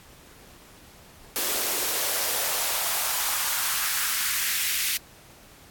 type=noise with high-pass filter sweep; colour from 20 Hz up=white; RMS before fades=-26 dBFS; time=1.36-4.97 s; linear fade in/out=0 ms; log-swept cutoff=310 to 2300 Hz; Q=1.7; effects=pink hiss -51 dBFS RMS until 5.7 s + AAC 64 kbps